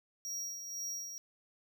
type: tone with tremolo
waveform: square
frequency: 5670 Hz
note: F8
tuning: 25 cents sharp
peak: -37 dBFS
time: 0.25-1.18 s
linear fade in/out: 0 ms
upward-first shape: sine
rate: 2 Hz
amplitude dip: 50%
effects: 12-bit